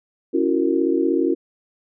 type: chord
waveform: sine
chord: F# dominant seventh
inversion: second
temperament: just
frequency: 277.5 / 333 / 370 / 462.5 Hz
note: C#4 / E4 / F#4 / A#4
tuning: +2 / +18 / 0 / -14 cents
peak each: -22 / -20 / -22 / -25 dBFS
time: 0.33-1.35 s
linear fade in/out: 20 ms
effects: none